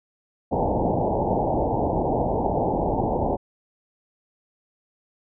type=low-pass noise; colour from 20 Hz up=white; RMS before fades=-23 dBFS; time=0.51-3.37 s; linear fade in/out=20 ms; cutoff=900 Hz; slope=96 dB/octave; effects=none